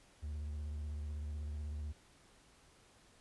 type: tone with vibrato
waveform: triangle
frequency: 74.5 Hz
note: D2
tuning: 25 cents sharp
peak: -37 dBFS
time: 0.22-1.93 s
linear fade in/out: 20 ms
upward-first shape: sine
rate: 16 Hz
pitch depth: 50 cents each way
effects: pink hiss -65 dBFS RMS until 3.2 s + resampled to 24000 Hz